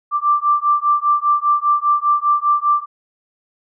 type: beating tone pair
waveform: sine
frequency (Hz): 1174.7 / 1179.7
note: D6 / D6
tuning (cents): 0 / +7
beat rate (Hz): 5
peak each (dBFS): -16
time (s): 0.11-2.86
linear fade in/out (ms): 50
effects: none